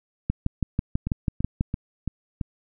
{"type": "two click trains", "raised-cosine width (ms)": 5, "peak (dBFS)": [-14, -10], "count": [5, 9], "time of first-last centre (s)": [[1.07, 2.412], [0.3, 1.609]], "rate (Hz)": [2.98, 6.11], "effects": []}